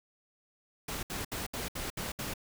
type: noise bursts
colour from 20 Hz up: pink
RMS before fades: -37 dBFS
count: 7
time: 0.88-2.338 s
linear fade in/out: 5 ms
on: 150 ms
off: 68 ms
effects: none

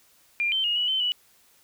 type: tone with pitch steps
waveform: sine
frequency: 2397 / 3103 / 2866 / 2939 / 3077 / 2949 Hz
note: D7 / G7 / F7 / F#7 / G7 / F#7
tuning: +35 / -18 / +44 / -12 / -33 / -6 cents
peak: -22 dBFS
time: 0.4-1.12 s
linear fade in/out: 0 ms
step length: 120 ms
effects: white hiss -60 dBFS RMS until 1.63 s

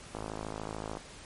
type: click train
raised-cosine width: 1 ms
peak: -23 dBFS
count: 45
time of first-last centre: 0.15-0.971 s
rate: 53.6 Hz
effects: pink hiss -49 dBFS RMS until 1.25 s + MP3 48 kbps

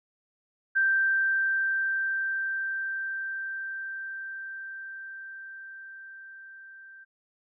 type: tone with level ramp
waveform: sine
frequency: 1568 Hz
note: G6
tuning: in tune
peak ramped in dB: -20 to -46 dBFS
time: 0.75-7.05 s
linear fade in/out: 20 ms
effects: none

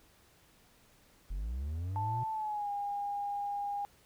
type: linear sweep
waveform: triangle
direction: up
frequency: 41.55 to 122.5 Hz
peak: -32 dBFS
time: 1.3-2.24 s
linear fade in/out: 10 ms
type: tone with pitch glide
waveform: sine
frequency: 880 to 811.6 Hz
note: A5 to G#5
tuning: 0 to -40 cents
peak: -33 dBFS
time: 1.96-3.85 s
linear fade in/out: 0 ms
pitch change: -140 cents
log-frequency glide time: 2.32-2.7 s
effects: pink hiss -64 dBFS RMS until 4.05 s

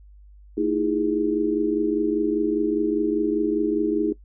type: tone cluster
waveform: sine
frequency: 226 / 315 / 340 / 409.9 Hz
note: A3 / D#4 / F4 / G#4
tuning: +47 / +21 / -46 / -23 cents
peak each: -30 / -22 / -28 / -25 dBFS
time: 0.57-4.13 s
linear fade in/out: 10 ms
effects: noise-tail reverb RT60 0.1 s tail -19 dB re dry + added 50 Hz sine -45 dBFS peak until 4.24 s

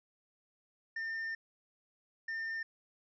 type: tone bursts at uneven times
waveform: triangle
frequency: 1806 Hz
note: A6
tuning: 45 cents sharp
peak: -34 dBFS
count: 2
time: 0.96-1.35 / 2.28-2.63 s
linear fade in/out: 5 ms
effects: resampled to 16000 Hz

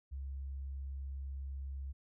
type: tone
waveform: sine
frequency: 68 Hz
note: C#2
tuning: 33 cents flat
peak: -39 dBFS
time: 0.11-1.93 s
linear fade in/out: 20 ms
effects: none

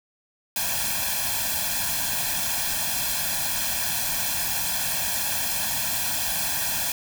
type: noise with comb filter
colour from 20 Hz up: white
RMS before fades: -26 dBFS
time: 0.56-6.92 s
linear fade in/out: 2 ms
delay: 1.2 ms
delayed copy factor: +0.9
effects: none

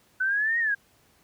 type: exponential two-way sweep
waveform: sine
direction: up then down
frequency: 1500 to 1894 to 1589 Hz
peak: -22 dBFS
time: 0.2-0.75 s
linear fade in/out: 10 ms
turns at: 0.59 s
effects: pink hiss -62 dBFS RMS until 1.23 s + high-pass 60 Hz 12 dB/octave

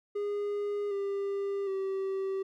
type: tone with pitch steps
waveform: triangle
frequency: 410 / 397.9 / 386.1 Hz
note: G#4 / G4 / G4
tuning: -22 / +26 / -26 cents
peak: -28 dBFS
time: 0.15-2.43 s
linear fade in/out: 10 ms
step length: 760 ms
effects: none

